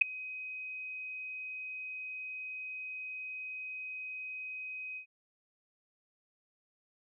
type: tone with ADSR envelope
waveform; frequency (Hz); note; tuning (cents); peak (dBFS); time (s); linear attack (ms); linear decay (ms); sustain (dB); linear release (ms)
sine; 2519; D#7; +21; -15; 0.01-5.06; 9; 4; -24; 92
effects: none